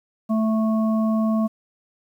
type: harmonic tone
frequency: 220 Hz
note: A3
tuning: in tune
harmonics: 1 / 3 / 5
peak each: -18 / -28 / -32 dBFS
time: 0.29-1.48 s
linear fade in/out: 20 ms
effects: 9-bit